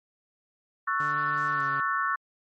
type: chord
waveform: sine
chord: F# minor seventh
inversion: second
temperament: just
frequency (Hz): 1110 / 1332 / 1480 / 1776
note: C#6 / E6 / F#6 / A6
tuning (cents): +2 / +18 / 0 / +16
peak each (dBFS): -28 / -30 / -31 / -32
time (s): 0.87-2.16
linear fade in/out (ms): 10
type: tone with pitch glide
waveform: sawtooth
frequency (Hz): 146.83 to 139.55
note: D3 to C#3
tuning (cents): 0 to +12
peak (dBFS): -34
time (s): 1-1.8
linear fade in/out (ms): 0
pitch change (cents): -88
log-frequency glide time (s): 1.54-1.62
effects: MP3 32 kbps